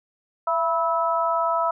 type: tone cluster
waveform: sine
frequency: 670 / 981 / 1301 Hz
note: E5 / B5 / E6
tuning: +28 / -12 / -23 cents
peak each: -24 dBFS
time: 0.47-1.71 s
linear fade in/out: 5 ms
effects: none